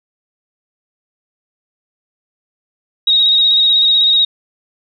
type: tone with vibrato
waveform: sine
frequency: 3771 Hz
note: A#7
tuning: 19 cents sharp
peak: -8 dBFS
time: 3.07-4.25 s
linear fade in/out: 5 ms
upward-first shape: square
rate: 16 Hz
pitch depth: 24 cents each way
effects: none